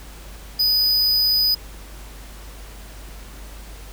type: tone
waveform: square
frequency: 4978 Hz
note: D#8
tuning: in tune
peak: -16 dBFS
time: 0.59-1.55 s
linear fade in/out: 10 ms
effects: added 50 Hz sine -37 dBFS peak until 3.92 s + pink hiss -43 dBFS RMS until 3.92 s